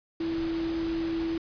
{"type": "tone in noise", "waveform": "sine", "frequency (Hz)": 329.6, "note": "E4", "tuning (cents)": 0, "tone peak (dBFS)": -27, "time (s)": [0.2, 1.38], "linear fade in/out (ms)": 5, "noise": "pink", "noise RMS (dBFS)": -40, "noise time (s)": [0.2, 1.38], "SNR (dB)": 10, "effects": ["resampled to 11025 Hz"]}